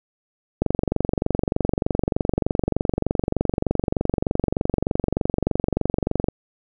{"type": "click train", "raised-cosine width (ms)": 2, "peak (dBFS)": -6, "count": 133, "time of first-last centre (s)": [0.62, 6.285], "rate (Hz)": 23.3, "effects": []}